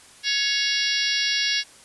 harmonic tone with a mistuned harmonic, 560 Hz, C#5, 18 cents sharp, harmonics 3 / 4 / 5 / 6 / 7 / 8 / 9 / 10, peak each -29 / -29 / -29 / -29 / -29 / -29 / -29 / -29 dBFS, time 0.23-1.64 s, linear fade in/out 50 ms, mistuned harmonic 4, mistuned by -35 cents, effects white hiss -49 dBFS RMS until 1.84 s + resampled to 24000 Hz

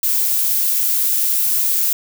violet noise, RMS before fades -17 dBFS, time 0.03-1.93 s, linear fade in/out 2 ms, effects none

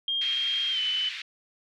sine tone with pitch glide, 3216 to 3018 Hz, G7 to F#7, +44 to +34 cents, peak -25 dBFS, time 0.08-1.09 s, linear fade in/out 2 ms, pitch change -110 cents, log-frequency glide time 0.7-0.8 s
white band-pass noise, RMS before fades -37 dBFS, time 0.21-1.22 s, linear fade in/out 5 ms, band 1900 to 3500 Hz, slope 24 dB/octave
effects none

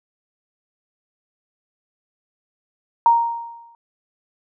sine tone with exponential decay, 932.3 Hz, A#5, in tune, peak -8 dBFS, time 3.06-3.75 s, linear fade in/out 1 ms, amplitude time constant 150 ms, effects none

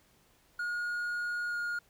triangle tone with pitch glide, 1436 to 1426.1 Hz, F6 to F6, +48 to +36 cents, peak -30 dBFS, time 0.59-1.79 s, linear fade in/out 5 ms, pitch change -12 cents, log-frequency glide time 1.48-1.56 s, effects pink hiss -66 dBFS RMS until 1.89 s

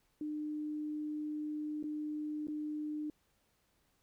sine tone with dropouts, 302 Hz, D4, 48 cents sharp, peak -36 dBFS, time 0.21-3.1 s, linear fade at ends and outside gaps 2 ms, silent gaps 1.828-1.839 / 2.471-2.483 s, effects pink hiss -75 dBFS RMS until 4.02 s

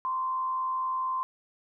sine tone with frequency modulation, 1040 Hz, C6, 11 cents flat, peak -27 dBFS, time 0.05-1.23 s, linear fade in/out 0 ms, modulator 84.3 Hz, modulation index 0.36, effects none

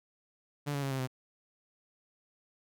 sawtooth tone with pitch steps, 145.1 / 140.97 / 136.96 / 133.06 / 129.27 Hz, D3 / C#3 / C#3 / C3 / C3, -21 / +29 / -20 / +29 / -21 cents, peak -28 dBFS, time 0.66-1.075 s, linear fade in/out 20 ms, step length 83 ms, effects none

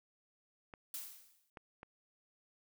clicks, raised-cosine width 0.5 ms, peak -34 dBFS, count 3, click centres 0.738 / 1.572 / 1.831 s
blue noise with exponential decay, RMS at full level -41 dBFS, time 0.94-1.5 s, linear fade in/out 2 ms, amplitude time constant 120 ms
effects none

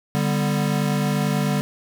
square chord, G major, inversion second, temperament equal, 146.83 / 196 / 246.9 Hz, D3 / G3 / B3, 0 / 0 / 0 cents, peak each -23 / -24 / -28 dBFS, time 0.15-1.61 s, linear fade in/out 0 ms, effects 9-bit

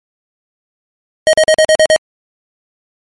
square tone bursts, 627 Hz, D#5, 13 cents sharp, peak -6 dBFS, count 7, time 1.27-1.962 s, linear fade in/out 0 ms, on 62 ms, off 43 ms, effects MP3 48 kbps

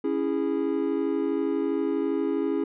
triangle chord, C# minor, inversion none, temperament equal with one note detuned, 277.2 / 329.6 / 412.4 Hz, C#4 / E4 / G#4, 0 / 0 / -12 cents, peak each -26 dBFS, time 0.04-2.64 s, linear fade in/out 5 ms, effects resampled to 8000 Hz

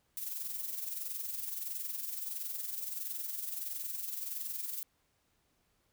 violet noise with amplitude modulation, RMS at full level -37 dBFS, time 0.17-4.83 s, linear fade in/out 0 ms, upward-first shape sine, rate 21.5 Hz, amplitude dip 55%, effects pink hiss -75 dBFS RMS until 5.92 s

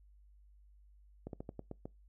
slowing click train, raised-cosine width 2 ms, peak -29 dBFS, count 7, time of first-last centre 1.27-1.855 s, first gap 62 ms, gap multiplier 1.18, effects noise-tail reverb RT60 0.2 s tail -24 dB re dry + added 50 Hz sine -59 dBFS peak until 2.08 s

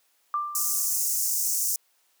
sine tone with exponential decay, 1184 Hz, D6, 14 cents sharp, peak -22 dBFS, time 0.34-0.99 s, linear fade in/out 1 ms, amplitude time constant 140 ms
pink high-pass noise, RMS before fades -26 dBFS, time 0.55-1.76 s, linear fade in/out 2 ms, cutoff 5800 Hz, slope 48 dB/octave
effects white hiss -67 dBFS RMS until 2.2 s + high-pass 400 Hz 12 dB/octave

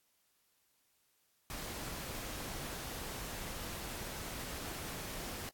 pink noise, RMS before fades -43 dBFS, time 1.5-5.49 s, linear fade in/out 0 ms, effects white hiss -75 dBFS RMS until 5.53 s + AAC 64 kbps

